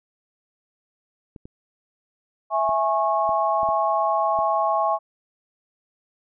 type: clicks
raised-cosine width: 3 ms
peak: -27 dBFS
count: 7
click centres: 1.362 / 1.455 / 2.692 / 3.292 / 3.632 / 3.689 / 4.389 s
type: chord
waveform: sine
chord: C# minor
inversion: first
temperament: equal with one note detuned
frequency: 659.3 / 830.6 / 1094.1 Hz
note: E5 / G#5 / C#6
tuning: 0 / 0 / -23 cents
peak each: -23 dBFS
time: 2.5-4.99 s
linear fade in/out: 50 ms
effects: none